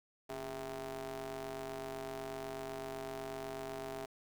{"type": "ring-modulated tone", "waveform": "sawtooth", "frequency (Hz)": 127, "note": "B2", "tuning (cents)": 49, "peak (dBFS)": -34, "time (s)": [0.29, 4.06], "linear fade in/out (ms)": 10, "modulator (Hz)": 532, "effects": ["10-bit"]}